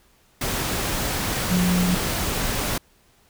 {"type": "tone in noise", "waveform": "sine", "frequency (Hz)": 179.5, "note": "F3", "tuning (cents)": 48, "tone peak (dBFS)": -18, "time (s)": [1.51, 1.95], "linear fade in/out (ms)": 5, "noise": "pink", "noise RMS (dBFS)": -25, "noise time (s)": [0.41, 2.78], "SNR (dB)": 4, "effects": ["pink hiss -59 dBFS RMS until 3.29 s"]}